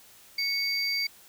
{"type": "tone pair together", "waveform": "triangle", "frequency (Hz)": [2212, 4680], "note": ["C#7", "D8"], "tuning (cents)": [-4, -7], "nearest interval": "octave + minor second", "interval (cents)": 1297, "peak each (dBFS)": [-28, -27], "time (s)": [0.38, 1.07], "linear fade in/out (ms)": 5, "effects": ["white hiss -54 dBFS RMS until 1.28 s"]}